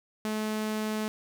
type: tone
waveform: sawtooth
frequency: 215.5 Hz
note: A3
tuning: 36 cents flat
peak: -25 dBFS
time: 0.25-1.08 s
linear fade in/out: 0 ms
effects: none